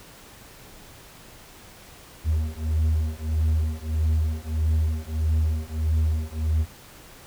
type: beating tone pair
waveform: triangle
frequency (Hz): 77.78 / 79.38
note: D#2 / D#2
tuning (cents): 0 / +35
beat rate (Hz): 1.6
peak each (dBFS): -22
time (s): 2.24-6.66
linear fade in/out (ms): 50
effects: pink hiss -47 dBFS RMS until 7.26 s